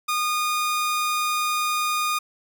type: tone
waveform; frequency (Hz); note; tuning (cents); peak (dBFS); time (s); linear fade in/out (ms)
sawtooth; 1225; D#6; -27; -18; 0.08-2.19; 10
effects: none

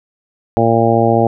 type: harmonic tone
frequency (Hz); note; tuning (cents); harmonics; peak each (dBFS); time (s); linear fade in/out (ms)
114.9; A#2; -25; 1 / 2 / 3 / 4 / 5 / 6 / 7; -17 / -17 / -17 / -17 / -17 / -17 / -17; 0.57-1.27; 0
effects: none

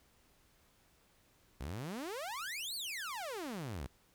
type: exponential two-way sweep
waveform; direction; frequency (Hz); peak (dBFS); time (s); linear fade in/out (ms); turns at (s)
sawtooth; up then down; 58.4 to 4650 to 58.4; -36; 1.6-3.87; 10; 2.75
effects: pink hiss -69 dBFS RMS until 4.14 s

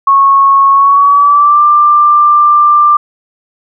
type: tone with pitch glide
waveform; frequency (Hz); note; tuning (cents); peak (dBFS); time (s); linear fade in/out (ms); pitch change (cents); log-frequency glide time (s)
sine; 1100 to 1185.8; C#6 to D6; -14 to +16; -3; 0.07-2.97; 5; +130; 0.72-1.63
effects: none

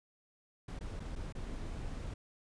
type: noise with dropouts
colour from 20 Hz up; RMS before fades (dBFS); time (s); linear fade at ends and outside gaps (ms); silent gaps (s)
brown; -41; 0.68-2.14; 5; 0.791-0.808 / 0.997-1.001 / 1.155-1.159 / 1.325-1.35
effects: resampled to 22050 Hz

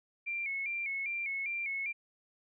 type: tone with vibrato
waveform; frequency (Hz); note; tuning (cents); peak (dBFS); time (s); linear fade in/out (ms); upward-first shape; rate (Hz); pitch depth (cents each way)
sine; 2278; C#7; +47; -33; 0.26-1.93; 20; square; 2.5; 68
effects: none

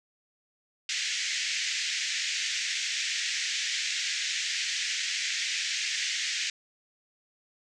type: band-pass noise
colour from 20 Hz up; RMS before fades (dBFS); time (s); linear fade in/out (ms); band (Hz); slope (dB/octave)
pink; -31; 0.89-6.5; 2; 1800 to 7200; 48
effects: none

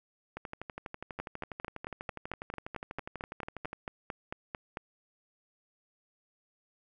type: two click trains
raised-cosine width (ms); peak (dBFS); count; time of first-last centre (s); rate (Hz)
0.5; -21 / -24; 17 / 42; 1.2-4.771 / 0.37-3.731; 4.48 / 12.2
effects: none

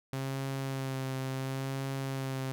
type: tone with vibrato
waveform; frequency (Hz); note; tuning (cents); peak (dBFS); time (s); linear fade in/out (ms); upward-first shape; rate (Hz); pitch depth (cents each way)
sawtooth; 133.8; C3; +39; -29; 0.13-2.52; 0; sine; 0.71; 22
effects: none

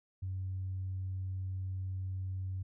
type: tone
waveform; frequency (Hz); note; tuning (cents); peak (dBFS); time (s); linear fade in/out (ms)
sine; 94; F#2; +28; -34; 0.22-2.63; 10
effects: tanh soft clip ceiling -30 dBFS

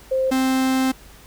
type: tone pair in turn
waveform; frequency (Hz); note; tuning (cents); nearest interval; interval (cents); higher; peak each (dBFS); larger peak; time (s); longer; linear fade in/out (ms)
sine / 45% pulse; 525 / 262; C5 / C4; +6 / +2; octave; 1204; first; -17; neither; 0.11-0.31 / 0.31-0.92; second; 10
effects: added 50 Hz sine -47 dBFS peak until 1.26 s + pink hiss -47 dBFS RMS until 1.26 s

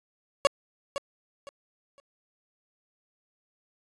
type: tone with echo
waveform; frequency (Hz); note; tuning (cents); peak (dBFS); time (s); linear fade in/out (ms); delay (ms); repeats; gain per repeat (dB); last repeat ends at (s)
30% pulse; 560; C#5; +18; -14; 0.45-0.47; 0; 510; 3; -12; 2
effects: resampled to 22050 Hz

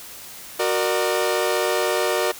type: chord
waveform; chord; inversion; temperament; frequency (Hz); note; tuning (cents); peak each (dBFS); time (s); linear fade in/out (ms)
sawtooth; Gb augmented; none; equal with one note detuned; 370 / 466.2 / 600; Gb4 / Bb4 / D5; 0 / 0 / +37; -20; 0.59-2.32; 10
effects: white hiss -39 dBFS RMS until 2.39 s

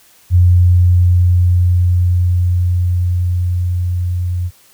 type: tone with level ramp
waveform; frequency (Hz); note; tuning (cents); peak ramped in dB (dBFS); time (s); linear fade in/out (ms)
sine; 89; F2; +33; -5 to -15; 0.3-4.51; 50
effects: white hiss -48 dBFS RMS until 4.73 s

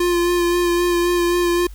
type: tone with vibrato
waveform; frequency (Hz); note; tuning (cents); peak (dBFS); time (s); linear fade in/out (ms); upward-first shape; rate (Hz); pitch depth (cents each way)
square; 349.2; F4; 0; -16; 0-1.67; 5; sine; 3.8; 18
effects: added 50 Hz sine -33 dBFS peak until 1.74 s + white hiss -51 dBFS RMS until 1.74 s

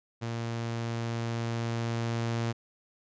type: tone with level ramp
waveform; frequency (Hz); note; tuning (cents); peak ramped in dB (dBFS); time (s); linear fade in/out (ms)
sawtooth; 116; A#2; -8; -28 to -24; 0.21-2.53; 20
effects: resampled to 16000 Hz

